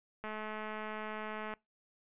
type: click train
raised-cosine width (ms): 0.5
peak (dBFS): -27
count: 280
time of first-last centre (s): 0.24-1.538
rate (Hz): 215
effects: noise-tail reverb RT60 0.2 s tail -24 dB re dry + resampled to 8000 Hz